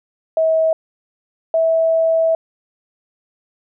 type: tone pair in turn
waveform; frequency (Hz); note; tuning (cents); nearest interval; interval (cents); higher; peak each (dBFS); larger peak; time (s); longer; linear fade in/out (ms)
sine; 643 / 652; E5 / E5; -43 / -19; unison; 24; second; -12; neither; 0.37-0.73 / 1.54-2.35; second; 2
effects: none